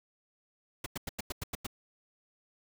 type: noise bursts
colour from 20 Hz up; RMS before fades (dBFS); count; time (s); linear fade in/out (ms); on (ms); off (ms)
pink; -36; 8; 0.84-1.667; 5; 22; 93
effects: none